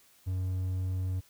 triangle tone, 92.5 Hz, F#2, in tune, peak -27 dBFS, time 0.26-1.21 s, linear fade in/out 20 ms, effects white hiss -62 dBFS RMS until 1.29 s

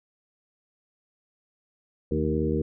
harmonic tone with a mistuned harmonic, 77.78 Hz, D#2, in tune, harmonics 1 / 2 / 3 / 4 / 5 / 6, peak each -30 / -30 / -30 / -30 / -30 / -30 dBFS, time 2.11-2.62 s, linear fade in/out 5 ms, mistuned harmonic 3, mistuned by -55 cents, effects none

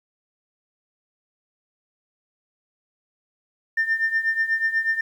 sine tone with tremolo, 1800 Hz, A6, 39 cents sharp, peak -15 dBFS, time 3.77-5.01 s, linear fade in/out 5 ms, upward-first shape triangle, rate 8.2 Hz, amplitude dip 85%, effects tanh soft clip ceiling -14 dBFS + 9-bit

